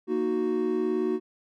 triangle chord, D# minor, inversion second, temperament equal, 233.1 / 311.1 / 370 Hz, A#3 / D#4 / F#4, 0 / 0 / 0 cents, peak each -29 / -28 / -24 dBFS, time 0.07-1.2 s, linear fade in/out 50 ms, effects none

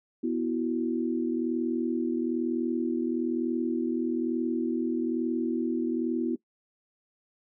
sine chord, B suspended fourth, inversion none, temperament just, 246.9 / 329.3 / 370.4 Hz, B3 / E4 / F#4, 0 / -2 / +2 cents, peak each -29 / -29 / -33 dBFS, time 0.23-6.36 s, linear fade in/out 10 ms, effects noise-tail reverb RT60 0.1 s tail -19 dB re dry

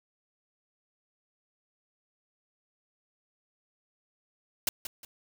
white noise with echo, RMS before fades -27 dBFS, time 4.67-4.69 s, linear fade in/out 2 ms, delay 180 ms, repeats 2, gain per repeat -10 dB, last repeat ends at 5.05 s, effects none

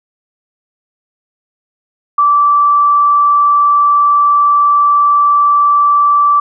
sine tone, 1163 Hz, D6, 17 cents flat, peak -6 dBFS, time 2.18-6.4 s, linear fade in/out 5 ms, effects none

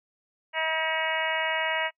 harmonic tone, 319.4 Hz, D#4, 45 cents sharp, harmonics 2 / 3 / 4 / 5 / 6 / 7 / 8 / 9, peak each -32 / -31 / -39 / -35 / -31 / -32 / -39 / -34 dBFS, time 0.53-1.91 s, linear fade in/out 50 ms, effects noise-tail reverb RT60 0.1 s tail -25 dB re dry

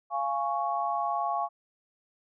sine chord, Db major, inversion first, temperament just, 693 / 831.5 / 1108.7 Hz, F5 / Ab5 / Db6, -14 / +2 / 0 cents, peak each -31 dBFS, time 0.1-1.49 s, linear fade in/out 50 ms, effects none

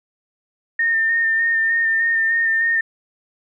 sine tone with vibrato, 1820 Hz, A#6, 42 cents flat, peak -15 dBFS, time 0.79-2.81 s, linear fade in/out 5 ms, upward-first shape square, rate 3.3 Hz, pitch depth 17 cents each way, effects none

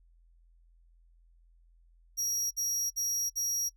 40% pulse tone bursts, 5680 Hz, F8, 28 cents sharp, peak -29 dBFS, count 4, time 2.17-3.695 s, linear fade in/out 20 ms, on 340 ms, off 55 ms, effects noise-tail reverb RT60 0.1 s tail -23 dB re dry + added 42 Hz sine -59 dBFS peak until 3.76 s

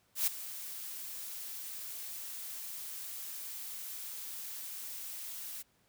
blue noise with ADSR envelope, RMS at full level -28 dBFS, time 0.15-5.63 s, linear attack 120 ms, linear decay 11 ms, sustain -15 dB, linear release 19 ms, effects pink hiss -71 dBFS RMS until 5.88 s + high-pass 60 Hz 12 dB/octave

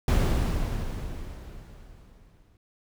brown noise with exponential decay, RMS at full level -19 dBFS, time 0.08-2.57 s, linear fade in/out 2 ms, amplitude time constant 540 ms, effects none

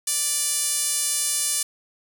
5% pulse tone with band-pass filter, 587.3 Hz, D5, in tune, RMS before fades -24 dBFS, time 0.07-1.63 s, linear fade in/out 5 ms, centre 11000 Hz, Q 6.3, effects none

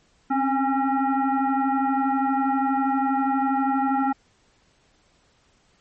sine tone with frequency modulation, 277.2 Hz, C#4, in tune, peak -19 dBFS, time 0.3-4.13 s, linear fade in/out 10 ms, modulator 542 Hz, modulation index 1.8, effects pink hiss -62 dBFS RMS until 5.8 s + MP3 32 kbps

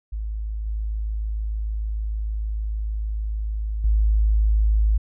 sine tone with level steps, 53.3 Hz, G#1, 46 cents sharp, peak -25 / -23 / -15 dBFS, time 0.12-4.98 s, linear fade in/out 10 ms, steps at 0.66 / 3.84 s, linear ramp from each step 5 ms, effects none

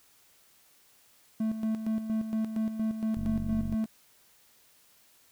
triangle tone with tremolo, 220 Hz, A3, in tune, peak -24 dBFS, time 1.4-3.86 s, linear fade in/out 5 ms, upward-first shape square, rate 4.3 Hz, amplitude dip 60%
click train, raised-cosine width 5 ms, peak -24 dBFS, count 28, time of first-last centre 3.17-3.74 s, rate 47.4 Hz
effects white hiss -62 dBFS RMS until 5.31 s

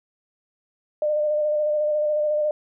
sine tone with vibrato, 602 Hz, D5, 43 cents sharp, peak -19 dBFS, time 1.02-2.51 s, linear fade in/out 2 ms, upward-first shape square, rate 14 Hz, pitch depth 18 cents each way, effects none

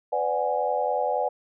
sine chord, G# half-diminished seventh, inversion first, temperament equal with one note detuned, 503.4 / 587.3 / 740 / 830.6 Hz, B4 / D5 / F#5 / G#5, +33 / 0 / 0 / 0 cents, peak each -28 dBFS, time 0.12-1.29 s, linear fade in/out 10 ms, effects none

